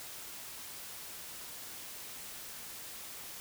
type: silence
effects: white hiss -46 dBFS RMS until 3.4 s